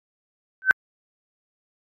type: tone with exponential growth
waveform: sine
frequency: 1533 Hz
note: G6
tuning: 39 cents flat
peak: -6 dBFS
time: 0.62-0.71 s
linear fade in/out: 0 ms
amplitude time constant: 19 ms
effects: MP3 96 kbps